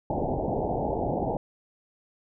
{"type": "low-pass noise", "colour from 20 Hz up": "white", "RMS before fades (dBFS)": -28, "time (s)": [0.1, 1.37], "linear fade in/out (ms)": 2, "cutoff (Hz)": 860, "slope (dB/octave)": 96, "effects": []}